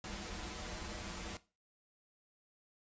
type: noise with comb filter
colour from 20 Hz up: pink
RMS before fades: -44 dBFS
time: 0.04-1.37 s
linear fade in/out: 2 ms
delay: 7.4 ms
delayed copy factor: -0.85
effects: noise-tail reverb RT60 0.3 s tail -17 dB re dry + resampled to 16000 Hz